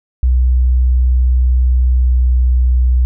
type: tone with pitch glide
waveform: sine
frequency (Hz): 62.6 to 62.24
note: B1 to B1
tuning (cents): +24 to +14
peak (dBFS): -8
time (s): 0.23-3.05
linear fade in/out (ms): 0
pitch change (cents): -10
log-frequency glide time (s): 1.96-2.15
effects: none